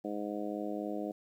harmonic tone, 103.83 Hz, G#2, in tune, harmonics 2 / 3 / 4 / 5 / 6 / 7, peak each -41 / -38 / -43 / -42 / -43 / -45 dBFS, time 0.04-1.12 s, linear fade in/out 10 ms, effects 11-bit

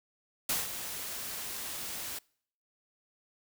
white noise with ADSR envelope, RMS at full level -29 dBFS, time 0.49-2.19 s, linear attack 5 ms, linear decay 170 ms, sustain -10 dB, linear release 8 ms, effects noise-tail reverb RT60 0.6 s tail -26 dB re dry

